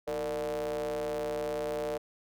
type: ring-modulated tone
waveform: square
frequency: 69.3 Hz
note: C#2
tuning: in tune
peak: -29 dBFS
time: 0.07-1.98 s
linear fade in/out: 10 ms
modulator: 524 Hz
effects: none